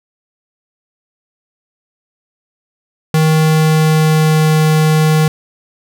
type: tone with pitch glide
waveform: square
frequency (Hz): 157.2 to 155.93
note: D#3 to D#3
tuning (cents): +18 to +4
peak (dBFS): -9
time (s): 3.14-5.28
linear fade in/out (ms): 2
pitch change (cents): -14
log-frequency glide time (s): 3.28-4.55
effects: none